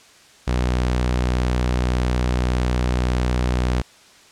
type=tone; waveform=sawtooth; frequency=61.74 Hz; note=B1; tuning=in tune; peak=-14 dBFS; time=0.47-3.82 s; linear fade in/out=10 ms; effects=white hiss -49 dBFS RMS until 4.31 s + low-pass 7000 Hz 12 dB/octave